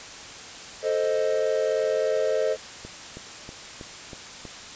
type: chord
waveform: triangle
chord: A diminished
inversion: none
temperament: equal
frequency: 440 / 523.3 / 622.3 Hz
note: A4 / C5 / Eb5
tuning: 0 / 0 / 0 cents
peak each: -24 dBFS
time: 0.82-2.57 s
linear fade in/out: 50 ms
type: click train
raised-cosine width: 2 ms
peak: -25 dBFS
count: 6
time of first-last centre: 2.85-4.453 s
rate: 3.12 Hz
effects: white hiss -40 dBFS RMS until 4.75 s + resampled to 16000 Hz